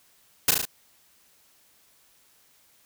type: noise with echo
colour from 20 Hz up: white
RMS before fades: -18 dBFS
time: 0.48-0.51 s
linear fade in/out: 5 ms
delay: 36 ms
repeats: 4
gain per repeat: -3 dB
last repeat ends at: 0.654 s
effects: white hiss -61 dBFS RMS until 2.85 s